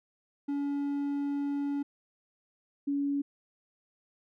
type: tone pair in turn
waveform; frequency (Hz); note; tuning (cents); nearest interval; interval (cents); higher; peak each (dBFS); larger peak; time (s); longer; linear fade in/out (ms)
triangle / sine; 283.9 / 282.6; C#4 / C#4; +41 / +34; unison; 7; first; -27; neither; 0.48-1.83 / 2.87-3.22; first; 10
effects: none